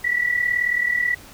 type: tone with amplitude modulation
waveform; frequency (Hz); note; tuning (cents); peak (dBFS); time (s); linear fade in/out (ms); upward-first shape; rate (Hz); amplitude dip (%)
sine; 1950; B6; -23; -15; 0.04-1.15; 10; sine; 38.5; 70
effects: pink hiss -44 dBFS RMS until 1.33 s